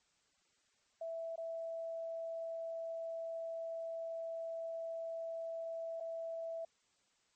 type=tone with dropouts; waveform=sine; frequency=659.3 Hz; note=E5; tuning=in tune; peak=-39 dBFS; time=1.01-6.65 s; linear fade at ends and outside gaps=5 ms; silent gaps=1.359-1.378 / 6.001-6.006 s; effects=white hiss -75 dBFS RMS until 7.35 s + MP3 32 kbps

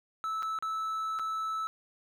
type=tone with dropouts; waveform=triangle; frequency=1309 Hz; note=E6; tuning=13 cents flat; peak=-29 dBFS; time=0.24-1.67 s; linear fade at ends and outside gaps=0 ms; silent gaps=0.424-0.43 / 0.588-0.625 / 1.189-1.195 s; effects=none

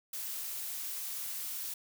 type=noise; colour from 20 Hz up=blue; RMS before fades=-39 dBFS; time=0.13-1.74 s; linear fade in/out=5 ms; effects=none

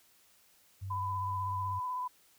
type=tone; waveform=sine; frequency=96.7 Hz; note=G2; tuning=23 cents flat; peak=-37 dBFS; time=0.81-1.8 s; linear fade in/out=20 ms
type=tone with vibrato; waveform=sine; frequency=1002 Hz; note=B5; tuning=25 cents sharp; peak=-33 dBFS; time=0.9-2.08 s; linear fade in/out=10 ms; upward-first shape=sine; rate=16 Hz; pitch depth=20 cents each way
effects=white hiss -65 dBFS RMS until 2.38 s

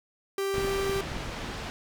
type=tone; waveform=45% pulse; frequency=392 Hz; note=G4; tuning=in tune; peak=-27 dBFS; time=0.38-1.01 s; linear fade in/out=2 ms
type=low-pass noise; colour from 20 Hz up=pink; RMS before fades=-36 dBFS; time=0.54-1.7 s; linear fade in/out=0 ms; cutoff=4500 Hz; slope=12 dB/octave
type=clicks; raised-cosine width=5 ms; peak=-25 dBFS; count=6; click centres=0.582 / 0.647 / 0.896 / 0.962 / 1.118 / 1.165 s
effects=none

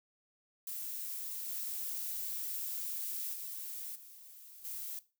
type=noise with level steps; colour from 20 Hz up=violet; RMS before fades=-41 / -39 / -43 / -54 / -42 dBFS; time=0.67-4.99 s; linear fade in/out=2 ms; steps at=1.48 / 3.33 / 3.95 / 4.64 s; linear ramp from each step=10 ms; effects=noise-tail reverb RT60 0.3 s tail -17 dB re dry

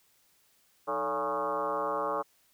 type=tone with frequency modulation; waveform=sine; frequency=830.6 Hz; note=G#5; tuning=in tune; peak=-28 dBFS; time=0.87-2.23 s; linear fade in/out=20 ms; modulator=130 Hz; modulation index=3.3; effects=white hiss -67 dBFS RMS until 2.53 s

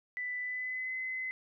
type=tone with pitch glide; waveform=sine; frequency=1988 to 2038 Hz; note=B6 to C7; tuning=+11 to -46 cents; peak=-34 dBFS; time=0.17-1.31 s; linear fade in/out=0 ms; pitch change=+43 cents; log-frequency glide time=0.4-0.95 s; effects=none

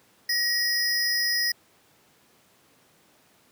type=tone pair together; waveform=square; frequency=1897 / 5069 Hz; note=A#6 / D#8; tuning=+30 / +31 cents; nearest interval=octave + perfect fourth; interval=1701 cents; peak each=-27 / -25 dBFS; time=0.29-1.52 s; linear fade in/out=5 ms; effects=pink hiss -60 dBFS RMS until 3.51 s + high-pass 150 Hz 12 dB/octave

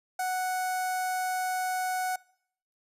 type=tone with notch filter; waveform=sawtooth; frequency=740 Hz; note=F#5; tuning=in tune; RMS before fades=-30 dBFS; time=0.19-2.16 s; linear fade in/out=5 ms; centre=3200 Hz; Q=0.73; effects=noise-tail reverb RT60 0.7 s tail -24 dB re dry + resampled to 32000 Hz

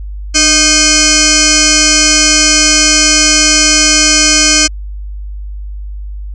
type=tone with frequency modulation; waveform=sine; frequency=300.6 Hz; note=D4; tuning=40 cents sharp; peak=-5 dBFS; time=0.34-4.68 s; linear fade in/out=20 ms; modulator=927 Hz; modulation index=7.5; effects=added 50 Hz sine -20 dBFS peak until 6.34 s

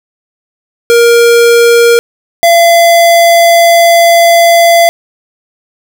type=tone pair in turn; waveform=square; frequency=470.1 / 679.7 Hz; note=A#4 / F5; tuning=+15 / -47 cents; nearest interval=tritone; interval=638 cents; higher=second; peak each=-3 dBFS; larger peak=neither; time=0.9-1.99 / 2.43-4.89 s; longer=second; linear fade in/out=0 ms; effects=none

